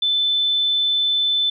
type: tone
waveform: sine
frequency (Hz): 3520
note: A7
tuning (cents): 0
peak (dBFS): -16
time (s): 0.02-1.5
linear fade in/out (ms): 5
effects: none